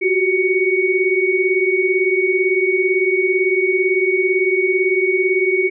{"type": "tone cluster", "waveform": "sine", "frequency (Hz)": [365.1, 383, 2234], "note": ["F#4", "G4", "C#7"], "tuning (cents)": [-23, -40, 13], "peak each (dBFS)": -18, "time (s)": [0.01, 5.7], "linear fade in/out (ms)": 20, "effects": []}